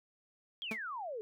sine exponential sweep, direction down, 3344 to 412 Hz, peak -38 dBFS, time 0.62-1.21 s, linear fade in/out 0 ms
sawtooth tone with exponential decay, 220 Hz, A3, in tune, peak -30 dBFS, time 0.71-0.79 s, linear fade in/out 5 ms, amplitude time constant 17 ms
effects none

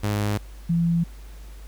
sawtooth / sine tone pair in turn, 103.83 / 169.13 Hz, G#2 / E3, 0 / +45 cents, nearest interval minor sixth, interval 845 cents, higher second, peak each -18 dBFS, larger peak neither, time 0.03-0.38 / 0.69-1.04 s, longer neither, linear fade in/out 10 ms, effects added 50 Hz sine -38 dBFS peak until 1.67 s + pink hiss -52 dBFS RMS until 1.67 s

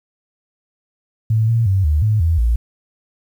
sine tone with pitch steps, 110.5 / 115.1 / 96.2 / 75.4 / 107.4 / 82.3 / 58.1 Hz, A2 / A#2 / G2 / D2 / A2 / E2 / A#1, +8 / -22 / -32 / +46 / -41 / -2 / -5 cents, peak -12 dBFS, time 1.3-2.56 s, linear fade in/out 5 ms, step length 180 ms, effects 8-bit

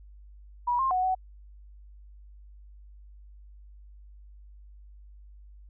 sine tone with pitch steps, 969 / 1061 / 738 / 749 Hz, B5 / C6 / F#5 / F#5, -33 / +24 / -5 / +21 cents, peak -23 dBFS, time 0.67-1.15 s, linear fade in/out 10 ms, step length 120 ms, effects added 50 Hz sine -47 dBFS peak until 5.69 s

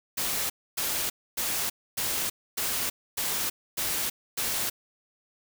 white noise bursts, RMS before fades -29 dBFS, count 8, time 0.17-4.7 s, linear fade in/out 10 ms, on 330 ms, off 270 ms, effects none

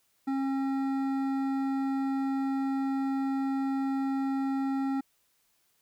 sine tone with hard clipping, 270.5 Hz, C#4, 42 cents flat, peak -29 dBFS, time 0.27-5.01 s, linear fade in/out 10 ms, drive 11 dB, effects white hiss -71 dBFS RMS until 5.81 s

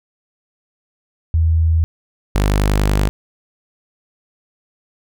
sine / sawtooth tone pair in turn, 81.2 / 50.41 Hz, E2 / G1, -26 / +49 cents, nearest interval minor sixth, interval 825 cents, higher first, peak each -11 / -9 dBFS, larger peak second, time 1.34-1.84 / 2.35-3.09 s, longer second, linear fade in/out 0 ms, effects none

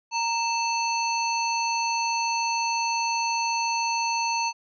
harmonic tone with a mistuned harmonic, 880 Hz, A5, in tune, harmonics 1 / 3 / 5 / 7, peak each -25 / -30 / -32 / -33 dBFS, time 0.11-4.53 s, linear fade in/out 50 ms, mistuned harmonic 1, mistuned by +89 cents, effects none

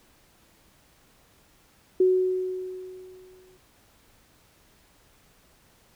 sine tone with exponential decay, 370.5 Hz, F#4, 2 cents sharp, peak -15 dBFS, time 2-3.57 s, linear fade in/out 5 ms, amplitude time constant 340 ms, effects pink hiss -60 dBFS RMS until 5.95 s

